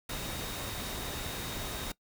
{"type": "tone in noise", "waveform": "sine", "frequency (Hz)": 3729, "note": "A#7", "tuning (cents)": 0, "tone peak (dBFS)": -45, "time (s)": [0.09, 1.92], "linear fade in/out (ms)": 5, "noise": "pink", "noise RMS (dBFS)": -38, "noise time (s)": [0.09, 1.92], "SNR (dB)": -10, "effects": ["noise-tail reverb RT60 0.1 s tail -21 dB re dry"]}